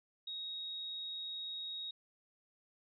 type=tone; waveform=sine; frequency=3771 Hz; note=A#7; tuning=19 cents sharp; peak=-40 dBFS; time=0.27-1.91 s; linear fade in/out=5 ms; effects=none